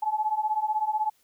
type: beating tone pair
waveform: sine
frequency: 848 / 864 Hz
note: G#5 / A5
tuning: +36 / -32 cents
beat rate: 16 Hz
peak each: -28 / -26 dBFS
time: 0.02-1.1 s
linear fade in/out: 10 ms
effects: white hiss -66 dBFS RMS until 1.23 s